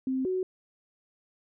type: tone pair in turn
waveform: sine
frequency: 261.6 / 371.5 Hz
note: C4 / F#4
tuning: 0 / +7 cents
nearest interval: tritone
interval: 607 cents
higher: second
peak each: -26 dBFS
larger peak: neither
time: 0.07-0.25 / 0.25-0.43 s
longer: neither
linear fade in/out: 2 ms
effects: none